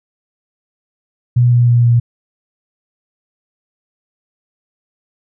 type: tone with pitch steps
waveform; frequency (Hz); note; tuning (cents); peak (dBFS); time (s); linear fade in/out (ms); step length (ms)
sine; 122 / 120.95 / 119.9 / 118.87; B2 / B2 / A#2 / A#2; -21 / -36 / +49 / +34; -7; 1.36-2; 10; 160
effects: none